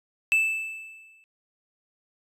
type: tone with exponential decay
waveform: triangle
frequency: 2636 Hz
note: E7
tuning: 1 cent flat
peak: -15 dBFS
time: 0.32-1.24 s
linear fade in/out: 0 ms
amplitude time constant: 200 ms
effects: resampled to 32000 Hz